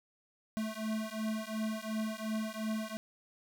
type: beating tone pair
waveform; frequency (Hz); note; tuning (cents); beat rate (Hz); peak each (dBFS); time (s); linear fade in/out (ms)
square; 217 / 219.8; A3 / A3; -24 / -2; 2.8; -38 / -38; 0.57-2.97; 0
effects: none